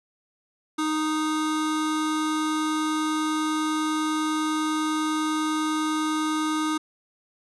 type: tone pair together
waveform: square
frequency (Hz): 310 / 1240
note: D#4 / D#6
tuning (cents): -6 / -6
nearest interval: 2 octaves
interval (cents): 2400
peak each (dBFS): -25 / -30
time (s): 0.78-6.78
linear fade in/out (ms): 10
effects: resampled to 24000 Hz